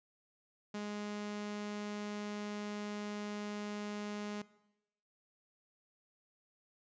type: tone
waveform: sawtooth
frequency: 207.7 Hz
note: G#3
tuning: in tune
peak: -35 dBFS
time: 0.74-4.42 s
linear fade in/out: 5 ms
effects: noise-tail reverb RT60 0.9 s tail -19 dB re dry + resampled to 16000 Hz